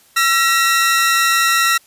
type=tone pair together; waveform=sawtooth; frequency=1347 / 1905 Hz; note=E6 / A#6; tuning=+37 / +37 cents; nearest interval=tritone; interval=600 cents; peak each=-11 / -12 dBFS; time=0.16-1.78 s; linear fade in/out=10 ms; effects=white hiss -51 dBFS RMS until 1.86 s + resampled to 32000 Hz